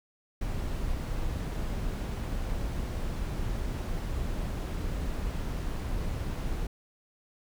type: noise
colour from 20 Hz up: brown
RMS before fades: -32 dBFS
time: 0.41-6.67 s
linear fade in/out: 5 ms
effects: none